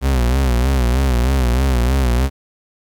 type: tone with vibrato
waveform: 40% pulse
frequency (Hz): 63.5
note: B1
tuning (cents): +49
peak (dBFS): -12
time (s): 0.01-2.3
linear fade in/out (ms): 50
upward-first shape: sine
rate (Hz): 3.2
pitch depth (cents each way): 120
effects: 9-bit